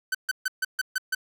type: tone bursts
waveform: 45% pulse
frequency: 1526 Hz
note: G6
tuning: 47 cents flat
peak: -23 dBFS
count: 7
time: 0.12-1.149 s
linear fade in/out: 5 ms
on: 27 ms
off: 140 ms
effects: none